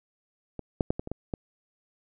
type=clicks; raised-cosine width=2 ms; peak=-22 / -10 / -11 / -18 / -23 / -18 / -17 dBFS; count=7; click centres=0.593 / 0.808 / 0.905 / 0.995 / 1.074 / 1.116 / 1.338 s; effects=none